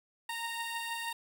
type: beating tone pair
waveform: 15% pulse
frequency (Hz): 924 / 930.3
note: A#5 / A#5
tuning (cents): -16 / -4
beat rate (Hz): 6.3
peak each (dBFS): -30 / -36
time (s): 0.29-1.13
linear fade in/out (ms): 5
effects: 9-bit